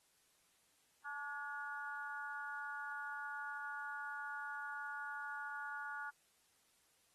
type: harmonic tone with a mistuned harmonic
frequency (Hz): 288.4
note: D4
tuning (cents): -31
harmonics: 3 / 4 / 5 / 6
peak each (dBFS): -49 / -51 / -44 / -54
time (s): 1.04-6.11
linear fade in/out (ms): 20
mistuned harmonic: 6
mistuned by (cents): -44
effects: white hiss -74 dBFS RMS until 7.14 s + AAC 32 kbps